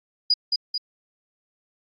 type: tone with echo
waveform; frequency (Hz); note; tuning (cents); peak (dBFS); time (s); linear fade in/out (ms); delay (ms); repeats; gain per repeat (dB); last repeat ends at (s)
sine; 4908; D#8; -25; -15; 0.3-0.34; 5; 220; 2; -4; 0.78
effects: Opus 48 kbps